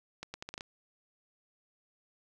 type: accelerating click train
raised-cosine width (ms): 0.2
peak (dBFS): -23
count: 7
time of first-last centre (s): 0.23-0.609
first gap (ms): 110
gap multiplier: 0.77
effects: none